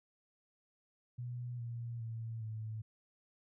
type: tone with pitch steps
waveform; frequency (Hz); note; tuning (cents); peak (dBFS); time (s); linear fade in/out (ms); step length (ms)
sine; 122.1 / 117.8 / 113.66 / 109.66; B2 / A#2 / A#2 / A2; -19 / +19 / -43 / -5; -39; 1.18-2.82; 10; 410
effects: none